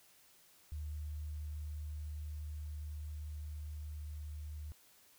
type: tone with level ramp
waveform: sine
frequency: 75.4 Hz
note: D2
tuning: 46 cents sharp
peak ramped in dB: -39 to -42 dBFS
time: 0.72-4.72 s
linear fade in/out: 0 ms
effects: white hiss -65 dBFS RMS until 5.18 s